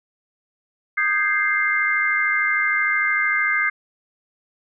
sine chord, Ab major seventh, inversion second, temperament equal with one note detuned, 1228.1 / 1568 / 1661.2 / 2093 Hz, Eb6 / G6 / Ab6 / C7, -23 / 0 / 0 / 0 cents, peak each -26 / -23 / -26 / -20 dBFS, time 0.97-3.7 s, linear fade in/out 10 ms, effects none

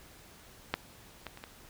clicks, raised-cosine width 0.3 ms, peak -12 / -23 / -30 / -26 dBFS, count 4, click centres 0.74 / 1.267 / 1.374 / 1.439 s, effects pink hiss -55 dBFS RMS until 1.69 s

